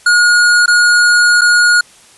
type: tone with dropouts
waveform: square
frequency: 1439 Hz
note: F#6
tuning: 49 cents flat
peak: -7 dBFS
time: 0.06-1.81 s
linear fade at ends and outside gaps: 5 ms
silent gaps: 0.66-0.678 / 1.411-1.416 s
effects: white hiss -43 dBFS RMS until 2.17 s + resampled to 24000 Hz